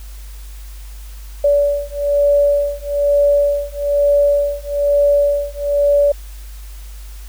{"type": "beating tone pair", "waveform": "sine", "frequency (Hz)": [574, 575.1], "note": ["D5", "D5"], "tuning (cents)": [-40, -36], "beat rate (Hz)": 1.1, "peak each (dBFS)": -15, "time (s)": [1.44, 6.12], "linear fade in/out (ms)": 5, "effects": ["added 50 Hz sine -30 dBFS peak until 7.28 s", "white hiss -44 dBFS RMS until 7.28 s"]}